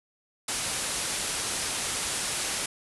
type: low-pass noise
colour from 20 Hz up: white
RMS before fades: -31 dBFS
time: 0.48-2.66 s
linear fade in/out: 5 ms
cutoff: 11000 Hz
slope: 96 dB/octave
effects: none